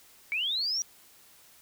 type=linear sweep; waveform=sine; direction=up; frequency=2217 to 5830 Hz; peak=-27 dBFS; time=0.32-0.82 s; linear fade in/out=0 ms; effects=white hiss -57 dBFS RMS until 1.61 s